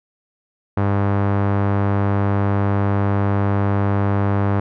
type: tone with low-pass filter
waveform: sawtooth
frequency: 100 Hz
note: G2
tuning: 35 cents sharp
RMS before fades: -18 dBFS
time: 0.77-4.6 s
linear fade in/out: 5 ms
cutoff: 1300 Hz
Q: 1.2
effects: none